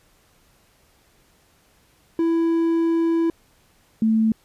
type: tone pair in turn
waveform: triangle / sine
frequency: 331.4 / 221.2 Hz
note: E4 / A3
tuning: +9 / +9 cents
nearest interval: perfect fifth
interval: 700 cents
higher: first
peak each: -15 dBFS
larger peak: neither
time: 2.19-3.3 / 4.02-4.32 s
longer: first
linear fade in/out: 2 ms
effects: pink hiss -59 dBFS RMS until 4.44 s + resampled to 32000 Hz